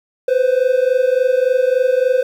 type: tone pair together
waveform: triangle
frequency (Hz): 499.8 / 523.3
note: B4 / C5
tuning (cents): +21 / 0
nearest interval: minor second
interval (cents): 79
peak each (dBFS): -13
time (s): 0.28-2.23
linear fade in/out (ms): 5
effects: 8-bit